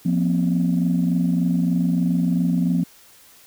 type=chord; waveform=sine; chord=F suspended fourth; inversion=none; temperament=equal with one note detuned; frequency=174.61 / 238.3 / 261.6 Hz; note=F3 / Bb3 / C4; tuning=0 / +38 / 0 cents; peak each=-18 / -23 / -23 dBFS; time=0.05-2.84 s; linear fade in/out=10 ms; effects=tanh soft clip ceiling -10 dBFS + white hiss -50 dBFS RMS until 3.46 s